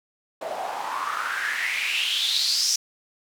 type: noise with band-pass filter sweep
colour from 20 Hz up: white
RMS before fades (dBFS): -26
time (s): 0.41-2.76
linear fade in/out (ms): 5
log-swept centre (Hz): 610 to 5800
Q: 6.1
effects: none